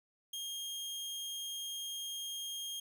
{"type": "tone", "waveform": "sawtooth", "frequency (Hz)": 3230, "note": "G#7", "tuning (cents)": -49, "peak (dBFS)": -36, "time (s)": [0.33, 2.8], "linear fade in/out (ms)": 5, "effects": []}